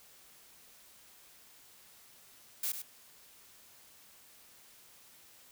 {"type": "noise with echo", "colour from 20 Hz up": "blue", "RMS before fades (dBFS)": -34, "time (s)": [2.63, 2.72], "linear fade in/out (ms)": 5, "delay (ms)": 100, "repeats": 1, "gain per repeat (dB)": -8, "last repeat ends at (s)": 2.82, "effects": ["white hiss -59 dBFS RMS until 5.51 s"]}